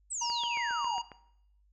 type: exponential sweep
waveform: sine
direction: down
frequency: 8372 to 713 Hz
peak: -33 dBFS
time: 0.1-0.99 s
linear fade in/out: 20 ms
type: harmonic tone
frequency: 947 Hz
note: A#5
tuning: 27 cents sharp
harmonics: 1 / 3 / 5 / 7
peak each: -31 / -41 / -45 / -48 dBFS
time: 0.21-1.02 s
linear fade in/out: 10 ms
type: click train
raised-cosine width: 0.5 ms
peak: -31 dBFS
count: 7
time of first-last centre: 0.3-1.117 s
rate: 7.34 Hz
effects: noise-tail reverb RT60 0.7 s tail -17 dB re dry + added 50 Hz sine -63 dBFS peak until 1.72 s